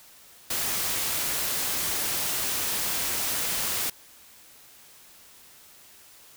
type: noise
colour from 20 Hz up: white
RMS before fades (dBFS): -28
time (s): 0.5-3.9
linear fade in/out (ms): 5
effects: white hiss -52 dBFS RMS until 6.36 s